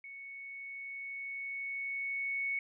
sine tone with level ramp, 2217 Hz, C#7, in tune, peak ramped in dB -45 to -31 dBFS, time 0.04-2.59 s, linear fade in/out 2 ms, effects none

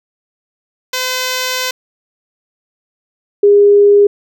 5% pulse / sine tone pair in turn, 510 / 407.5 Hz, C5 / G#4, -44 / -33 cents, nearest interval major third, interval 389 cents, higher first, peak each -4 dBFS, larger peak neither, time 0.93-1.71 / 3.43-4.07 s, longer first, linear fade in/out 5 ms, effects none

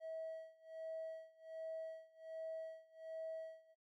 triangle tone with tremolo, 645 Hz, E5, 38 cents flat, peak -39 dBFS, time 0-3.75 s, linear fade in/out 50 ms, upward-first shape sine, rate 1.3 Hz, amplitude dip 95%, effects noise-tail reverb RT60 0.1 s tail -20 dB re dry + tanh soft clip ceiling -40 dBFS

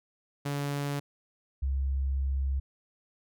sawtooth / sine tone pair in turn, 142.7 / 67.56 Hz, D3 / C#2, -49 / -44 cents, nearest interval octave + minor second, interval 1295 cents, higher first, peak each -26 dBFS, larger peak neither, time 0.45-1 / 1.62-2.6 s, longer second, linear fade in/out 10 ms, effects none

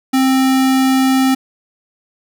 square tone, 263.5 Hz, C4, 12 cents sharp, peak -11 dBFS, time 0.13-1.35 s, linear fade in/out 10 ms, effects none

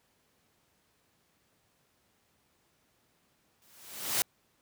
white noise with exponential growth, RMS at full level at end -26 dBFS, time 3.62-4.22 s, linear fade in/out 0 ms, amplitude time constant 130 ms, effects pink hiss -71 dBFS RMS until 4.61 s + high-pass 80 Hz 12 dB/octave

